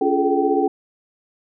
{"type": "tone cluster", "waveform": "sine", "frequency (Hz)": [282, 347.9, 415.9, 431.6, 774], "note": ["C#4", "F4", "G#4", "A4", "G5"], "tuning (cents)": [30, -7, 2, -33, -22], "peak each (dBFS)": -22, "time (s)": [0.01, 0.68], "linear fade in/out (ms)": 5, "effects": []}